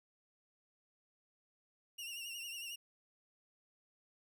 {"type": "tone with vibrato", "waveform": "sawtooth", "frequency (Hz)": 2794, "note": "F7", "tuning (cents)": 0, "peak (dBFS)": -40, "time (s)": [1.98, 2.76], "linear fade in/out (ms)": 10, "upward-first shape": "triangle", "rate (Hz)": 11, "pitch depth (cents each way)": 76, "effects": []}